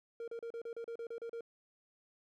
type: tone bursts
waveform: triangle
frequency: 464.2 Hz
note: A#4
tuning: 7 cents flat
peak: -38 dBFS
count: 11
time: 0.2-1.408 s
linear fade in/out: 2 ms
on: 78 ms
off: 35 ms
effects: none